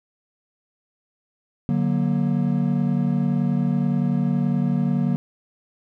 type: chord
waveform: triangle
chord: D augmented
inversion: none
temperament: equal with one note detuned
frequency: 146.83 / 185 / 236.5 Hz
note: D3 / F#3 / A#3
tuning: 0 / 0 / +25 cents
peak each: -21 dBFS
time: 1.69-5.16 s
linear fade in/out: 0 ms
effects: none